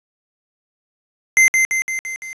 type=tone with echo; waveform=square; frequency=2077 Hz; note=C7; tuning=13 cents flat; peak=-9 dBFS; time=1.37-1.48 s; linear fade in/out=0 ms; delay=170 ms; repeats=5; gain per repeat=-4 dB; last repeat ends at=2.33 s; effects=resampled to 22050 Hz + 8-bit